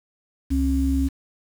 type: tone pair together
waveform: sine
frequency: 67.62 / 270.5 Hz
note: C#2 / C#4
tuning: -42 / -42 cents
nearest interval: 2 octaves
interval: 2400 cents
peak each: -21 dBFS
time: 0.5-1.09 s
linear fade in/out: 20 ms
effects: 7-bit